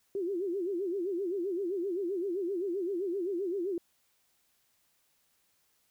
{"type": "tone with vibrato", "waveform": "sine", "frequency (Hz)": 370, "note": "F#4", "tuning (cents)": 0, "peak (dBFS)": -30, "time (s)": [0.15, 3.78], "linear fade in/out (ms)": 2, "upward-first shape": "sine", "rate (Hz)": 7.7, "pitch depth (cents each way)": 170, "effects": ["white hiss -72 dBFS RMS until 5.9 s"]}